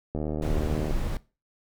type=click train; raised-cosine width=2 ms; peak=-17 dBFS; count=59; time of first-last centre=0.15-0.909 s; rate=76.4 Hz
type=noise; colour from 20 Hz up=brown; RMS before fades=-28 dBFS; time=0.42-1.17 s; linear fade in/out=2 ms
effects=noise-tail reverb RT60 0.3 s tail -19 dB re dry